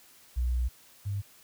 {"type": "tone pair in turn", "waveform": "sine", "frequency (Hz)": [61.3, 100.09], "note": ["B1", "G2"], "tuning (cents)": [-12, 37], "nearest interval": "minor sixth", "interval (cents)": 849, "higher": "second", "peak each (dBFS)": [-25, -29], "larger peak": "first", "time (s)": [[0.36, 0.69], [1.05, 1.22]], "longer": "first", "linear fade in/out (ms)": 20, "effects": ["white hiss -57 dBFS RMS until 1.43 s"]}